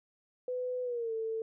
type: tone with pitch glide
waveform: sine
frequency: 501 to 446.3 Hz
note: B4 to A4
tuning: +25 to +25 cents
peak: -32 dBFS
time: 0.48-1.42 s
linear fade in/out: 2 ms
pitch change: -200 cents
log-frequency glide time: 0.83-1.13 s
effects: none